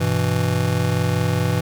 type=chord; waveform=square; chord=E minor; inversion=first; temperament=just; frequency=98.89 / 123.61 / 164.81 Hz; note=G2 / B2 / E3; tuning=+16 / +2 / 0 cents; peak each=-23 dBFS; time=0-1.61 s; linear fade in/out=10 ms; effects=none